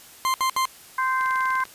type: tone bursts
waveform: 40% pulse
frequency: 1046.5 Hz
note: C6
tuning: in tune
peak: -19 dBFS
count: 3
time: 0.25-0.654 s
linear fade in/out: 0 ms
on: 90 ms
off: 67 ms
type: harmonic tone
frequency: 520 Hz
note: C5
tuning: 11 cents flat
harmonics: 2 / 3 / 4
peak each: -22 / -26 / -32 dBFS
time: 0.98-1.64 s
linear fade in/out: 5 ms
type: click train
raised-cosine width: 0.2 ms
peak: -21 dBFS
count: 10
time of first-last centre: 1.21-1.653 s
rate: 20.3 Hz
effects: white hiss -47 dBFS RMS until 1.74 s + resampled to 32000 Hz